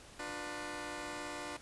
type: chord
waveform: 10% pulse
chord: B diminished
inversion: first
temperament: just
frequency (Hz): 296.3 / 355.6 / 493.9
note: D4 / F4 / B4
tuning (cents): +15 / +31 / 0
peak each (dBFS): -35 / -38 / -39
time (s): 0.19-1.57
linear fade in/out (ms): 5
effects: pink hiss -55 dBFS RMS until 1.61 s + resampled to 24000 Hz